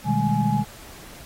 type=tone cluster; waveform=sine; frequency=123.6 / 154.3 / 197.5 / 211.4 / 840 Hz; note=B2 / D#3 / G3 / G#3 / G#5; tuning=+2 / -14 / +13 / +31 / +19 cents; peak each=-25 dBFS; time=0.04-0.65 s; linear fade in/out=50 ms; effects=pink hiss -44 dBFS RMS until 1.25 s + AAC 48 kbps